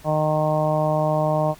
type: harmonic tone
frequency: 153.9 Hz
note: D#3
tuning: 19 cents flat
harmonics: 1 / 2 / 3 / 4 / 5 / 6 / 7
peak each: -23 / -30 / -33 / -21 / -27 / -29 / -31 dBFS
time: 0.04-1.55 s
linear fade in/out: 50 ms
effects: pink hiss -48 dBFS RMS until 1.59 s